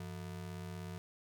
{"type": "ring-modulated tone", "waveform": "square", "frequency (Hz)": 135.3, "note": "C#3", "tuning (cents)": -42, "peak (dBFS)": -40, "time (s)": [0, 0.98], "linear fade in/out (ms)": 0, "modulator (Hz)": 38.2, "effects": []}